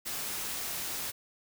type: noise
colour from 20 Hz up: white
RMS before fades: -36 dBFS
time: 0.05-1.12 s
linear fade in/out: 20 ms
effects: none